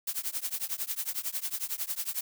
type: noise with tremolo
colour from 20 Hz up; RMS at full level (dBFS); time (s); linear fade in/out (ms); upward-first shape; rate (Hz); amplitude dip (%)
blue; -30; 0.07-2.21; 5; triangle; 11; 100
effects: none